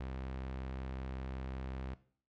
sawtooth tone, 65.41 Hz, C2, in tune, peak -36 dBFS, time 0-1.94 s, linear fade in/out 5 ms, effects noise-tail reverb RT60 0.5 s tail -17 dB re dry + low-pass 3000 Hz 12 dB/octave

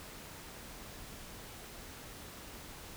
silence, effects pink hiss -49 dBFS RMS until 2.96 s

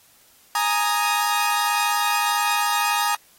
sawtooth chord, Ab suspended second, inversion none, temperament equal, 830.6 / 932.3 / 1244.5 Hz, Ab5 / Bb5 / Eb6, 0 / 0 / 0 cents, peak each -20 dBFS, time 0.55-3.15 s, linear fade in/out 2 ms, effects white hiss -55 dBFS RMS until 3.38 s + AAC 48 kbps

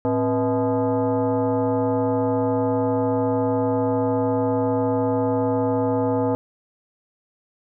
sine tone with frequency modulation, 110.7 Hz, A2, 11 cents sharp, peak -18 dBFS, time 0.05-6.35 s, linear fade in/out 0 ms, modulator 376 Hz, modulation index 1.8, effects none

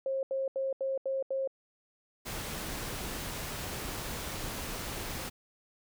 sine tone bursts, 536 Hz, C5, 42 cents sharp, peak -29 dBFS, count 6, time 0.06-1.475 s, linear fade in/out 2 ms, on 170 ms, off 79 ms
pink noise, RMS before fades -38 dBFS, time 2.25-5.3 s, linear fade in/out 20 ms
effects none

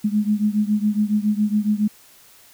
sine beating tone pair, 207.7 / 214.9 Hz, G#3 / A3, 0 / -41 cents, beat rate 7.2 Hz, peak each -19 / -21 dBFS, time 0.04-1.88 s, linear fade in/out 10 ms, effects white hiss -50 dBFS RMS until 2.53 s

